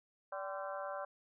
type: harmonic tone with a mistuned harmonic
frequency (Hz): 193.6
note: G3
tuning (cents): -21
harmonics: 3 / 4 / 5 / 6 / 7 / 8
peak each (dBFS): -42 / -46 / -47 / -50 / -48 / -51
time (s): 0.32-1.05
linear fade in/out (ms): 5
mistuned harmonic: 5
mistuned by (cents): +99
effects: none